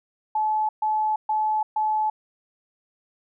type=tone bursts; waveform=sine; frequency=861 Hz; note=A5; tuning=38 cents flat; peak=-20 dBFS; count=4; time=0.35-2.1 s; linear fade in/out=5 ms; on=340 ms; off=130 ms; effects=none